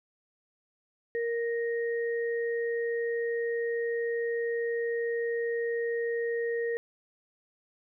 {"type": "tone pair together", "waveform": "sine", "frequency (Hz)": [466.5, 1864.7], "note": ["A#4", "A#6"], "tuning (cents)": [1, 0], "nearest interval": "2 octaves", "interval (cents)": 2399, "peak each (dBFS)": [-28, -37], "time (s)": [1.15, 6.77], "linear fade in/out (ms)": 0, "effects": []}